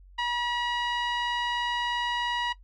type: tone with low-pass filter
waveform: sawtooth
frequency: 963 Hz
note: B5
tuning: 44 cents flat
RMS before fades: -29 dBFS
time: 0.18-2.53 s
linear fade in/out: 10 ms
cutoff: 3300 Hz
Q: 1.7
effects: noise-tail reverb RT60 0.1 s tail -18 dB re dry + added 46 Hz sine -49 dBFS peak until 2.63 s